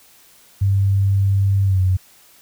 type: tone with pitch glide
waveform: sine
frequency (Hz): 98.3 to 92.89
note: G2 to F#2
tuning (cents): +5 to +7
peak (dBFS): -13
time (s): 0.61-1.97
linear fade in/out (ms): 10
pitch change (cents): -98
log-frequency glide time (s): 1.64-1.81
effects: white hiss -50 dBFS RMS until 2.41 s